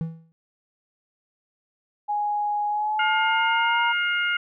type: tone with exponential decay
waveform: triangle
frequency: 163.3 Hz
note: E3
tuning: 16 cents flat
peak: -20 dBFS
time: 0.01-0.32 s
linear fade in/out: 0 ms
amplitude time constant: 67 ms
type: tone with pitch glide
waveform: sine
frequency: 830.6 to 937.7 Hz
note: G#5 to A#5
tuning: 0 to +10 cents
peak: -22 dBFS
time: 2.08-3.93 s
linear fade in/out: 20 ms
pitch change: +210 cents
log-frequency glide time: 2.68-3.8 s
type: harmonic tone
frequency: 710 Hz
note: F5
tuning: 28 cents sharp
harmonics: 2 / 3 / 4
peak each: -23 / -27 / -29 dBFS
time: 2.99-4.37 s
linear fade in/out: 5 ms
effects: none